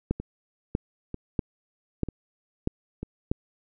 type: two click trains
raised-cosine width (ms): 3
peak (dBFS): -20 / -11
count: 4 / 6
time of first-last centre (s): 0.2-3.03 / 0.11-3.315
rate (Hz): 1.06 / 1.56
effects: none